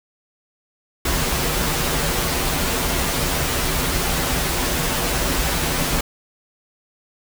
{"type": "noise with comb filter", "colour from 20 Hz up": "pink", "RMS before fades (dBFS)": -21, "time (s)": [1.05, 6.01], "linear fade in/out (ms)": 5, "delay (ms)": 9.6, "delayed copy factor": -0.65, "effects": []}